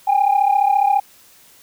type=tone pair together; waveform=sine; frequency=788.4 / 823 Hz; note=G5 / G#5; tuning=+10 / -16 cents; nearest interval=minor second; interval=74 cents; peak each=-14 dBFS; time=0.07-1 s; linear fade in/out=10 ms; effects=tanh soft clip ceiling -8 dBFS + white hiss -49 dBFS RMS until 1.62 s